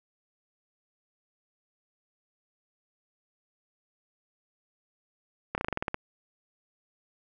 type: slowing click train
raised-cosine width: 0.5 ms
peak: -14 dBFS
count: 10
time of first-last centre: 5.55-5.944 s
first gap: 29 ms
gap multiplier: 1.1
effects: none